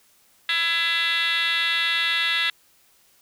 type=tone with frequency modulation; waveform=sine; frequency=2696 Hz; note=E7; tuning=38 cents sharp; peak=-18 dBFS; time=0.49-2.5 s; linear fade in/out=2 ms; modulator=342 Hz; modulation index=3.5; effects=tanh soft clip ceiling -17 dBFS + white hiss -59 dBFS RMS until 3.21 s